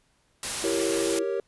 white noise, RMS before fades -30 dBFS, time 0.43-1.19 s, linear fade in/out 2 ms
sine tone, 333.9 Hz, E4, 22 cents sharp, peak -28 dBFS, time 0.63-1.24 s, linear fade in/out 20 ms
triangle chord, G diminished, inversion none, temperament equal, 392 / 466.2 / 554.4 Hz, G4 / Bb4 / Db5, 0 / 0 / 0 cents, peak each -27 / -28 / -30 dBFS, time 0.64-1.4 s, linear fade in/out 2 ms
effects pink hiss -67 dBFS RMS until 1.47 s + resampled to 24000 Hz

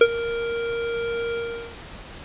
square tone with ADSR envelope, 466.6 Hz, A#4, 2 cents sharp, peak -8 dBFS, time 0.01-1.77 s, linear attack 3 ms, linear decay 56 ms, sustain -17 dB, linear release 430 ms, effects pink hiss -40 dBFS RMS until 2.24 s + resampled to 8000 Hz

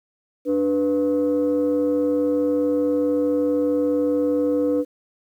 sine tone pair together, 293.7 / 493.9 Hz, D4 / B4, 0 / 0 cents, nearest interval major sixth, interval 900 cents, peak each -19 dBFS, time 0.45-4.85 s, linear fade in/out 50 ms, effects tanh soft clip ceiling -13 dBFS + 9-bit

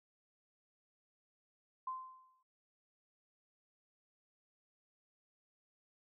sine tone with exponential decay, 1037 Hz, C6, 16 cents flat, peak -36 dBFS, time 1.87-2.43 s, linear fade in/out 5 ms, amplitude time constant 120 ms, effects none

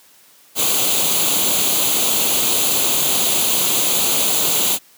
white noise with comb filter, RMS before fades -17 dBFS, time 0.55-4.79 s, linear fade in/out 50 ms, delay 0.28 ms, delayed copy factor +0.7, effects white hiss -50 dBFS RMS until 4.97 s + high-pass 150 Hz 12 dB/octave

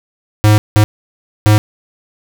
square tone bursts at uneven times, 106 Hz, G#2, 36 cents sharp, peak -6 dBFS, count 3, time 0.44-0.58 / 0.76-0.84 / 1.46-1.58 s, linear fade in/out 0 ms, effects none

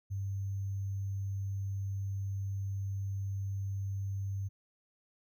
sine tone with sample-and-hold, 98 Hz, G2, in tune, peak -33 dBFS, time 0.1-4.49 s, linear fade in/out 20 ms, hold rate 6300 Hz, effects none

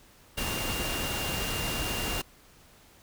sine tone in noise, 2795 Hz, F7, 1 cent sharp, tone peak -36 dBFS, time 0.37-2.22 s, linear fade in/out 10 ms, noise pink, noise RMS -32 dBFS, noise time 0.37-2.22 s, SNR -7 dB, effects pink hiss -57 dBFS RMS until 3.02 s

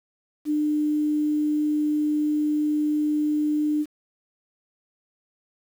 sine tone with quantisation, 300.5 Hz, D4, 40 cents sharp, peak -20 dBFS, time 0.45-3.86 s, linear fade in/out 50 ms, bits 8, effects none

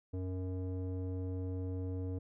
square tone with low-pass filter, 92.5 Hz, F#2, in tune, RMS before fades -38 dBFS, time 0.13-2.19 s, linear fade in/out 10 ms, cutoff 430 Hz, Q 1.9, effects none

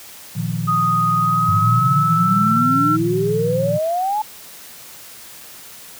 sine chord, Bb suspended fourth, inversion none, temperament equal with one note detuned, 116.54 / 154.31 / 174.61 Hz, Bb2 / Eb3 / F3, 0 / -14 / 0 cents, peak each -24 dBFS, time 0.35-3.79 s, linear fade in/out 20 ms
sine tone with pitch glide, 1245 to 1349.9 Hz, D#6 to E6, +1 to +41 cents, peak -15 dBFS, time 0.67-2.97 s, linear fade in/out 20 ms, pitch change +140 cents, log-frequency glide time 1.18-2.67 s
sine exponential sweep, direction up, 96.7 to 872 Hz, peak -17 dBFS, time 1.48-4.22 s, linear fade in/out 5 ms
effects white hiss -39 dBFS RMS until 5.99 s + high-pass 60 Hz 12 dB/octave

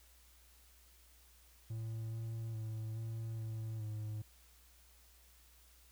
triangle tone with pitch steps, 112.2 / 113.3 / 110.3 / 112.6 / 111.1 / 107.4 Hz, A2 / A#2 / A2 / A2 / A2 / A2, +34 / -49 / +5 / +40 / +17 / -41 cents, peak -37 dBFS, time 1.7-4.22 s, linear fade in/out 5 ms, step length 420 ms, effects added 60 Hz sine -64 dBFS peak until 5.91 s + white hiss -66 dBFS RMS until 5.91 s

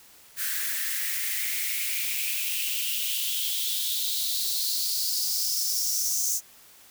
blue noise with high-pass filter sweep, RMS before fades -28 dBFS, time 0.36-6.41 s, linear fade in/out 50 ms, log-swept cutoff 1600 to 6300 Hz, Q 5.3, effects white hiss -53 dBFS RMS until 6.9 s

